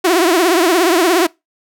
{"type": "tone with vibrato", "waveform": "sawtooth", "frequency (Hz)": 349.2, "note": "F4", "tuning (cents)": 0, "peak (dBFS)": -6, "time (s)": [0.04, 1.27], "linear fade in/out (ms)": 10, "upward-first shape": "triangle", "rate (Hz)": 17, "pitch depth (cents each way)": 180, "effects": ["noise-tail reverb RT60 0.2 s tail -23 dB re dry"]}